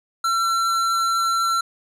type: tone with hard clipping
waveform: triangle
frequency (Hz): 1352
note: E6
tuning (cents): +43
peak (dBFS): -20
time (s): 0.24-1.61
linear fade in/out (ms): 5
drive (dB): 17
effects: none